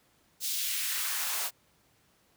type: noise with high-pass filter sweep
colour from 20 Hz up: white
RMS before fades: -32 dBFS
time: 0.4-1.51 s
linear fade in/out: 50 ms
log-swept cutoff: 4300 to 610 Hz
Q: 1.2
effects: pink hiss -67 dBFS RMS until 2.36 s + high-pass 60 Hz 12 dB/octave